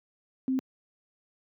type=tone; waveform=sine; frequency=261.6 Hz; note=C4; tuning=in tune; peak=-24 dBFS; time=0.48-0.59 s; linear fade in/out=0 ms; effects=high-pass 150 Hz 12 dB/octave